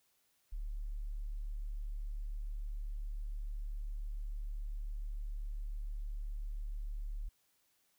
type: tone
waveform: sine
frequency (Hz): 36.47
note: D1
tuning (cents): -11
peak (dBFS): -37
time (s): 0.52-7.29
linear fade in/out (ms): 10
effects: white hiss -75 dBFS RMS until 7.98 s